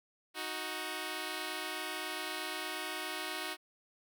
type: tone pair together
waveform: 5% pulse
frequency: 312.9 / 369.7 Hz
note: D#4 / F#4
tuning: +10 / -1 cents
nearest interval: minor third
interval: 289 cents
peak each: -29 / -28 dBFS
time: 0.34-3.57 s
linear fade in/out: 50 ms
effects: none